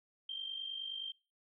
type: tone with amplitude modulation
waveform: sine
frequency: 3162 Hz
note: G7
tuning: 14 cents sharp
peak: -36 dBFS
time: 0.29-1.12 s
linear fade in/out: 5 ms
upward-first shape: sine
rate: 49.6 Hz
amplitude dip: 65%
effects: noise-tail reverb RT60 0.4 s tail -26 dB re dry